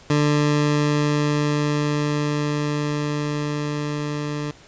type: tone with level ramp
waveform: 20% pulse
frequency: 147.9 Hz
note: D3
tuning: 13 cents sharp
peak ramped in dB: -11 to -20 dBFS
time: 0.1-4.51 s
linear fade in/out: 2 ms
effects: pink hiss -48 dBFS RMS until 4.67 s + resampled to 16000 Hz